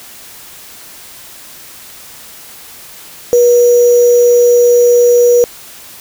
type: tone with sample-and-hold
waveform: sine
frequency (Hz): 482.2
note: B4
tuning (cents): -41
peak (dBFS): -4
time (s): 3.33-5.44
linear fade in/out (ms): 0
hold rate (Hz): 6300
effects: white hiss -34 dBFS RMS until 6 s